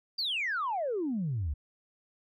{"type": "exponential sweep", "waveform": "sine", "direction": "down", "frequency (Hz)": [4817, 66], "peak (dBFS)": -28, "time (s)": [0.18, 1.54], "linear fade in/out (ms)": 10, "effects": ["tanh soft clip ceiling -25 dBFS"]}